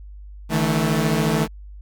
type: chord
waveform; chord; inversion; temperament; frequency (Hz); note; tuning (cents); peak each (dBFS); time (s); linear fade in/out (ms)
sawtooth; D suspended second; none; equal with one note detuned; 146.83 / 160.86 / 220; D3 / E3 / A3; 0 / -42 / 0; -21 / -17 / -18; 0.49-1.48; 50
effects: added 50 Hz sine -36 dBFS peak until 1.81 s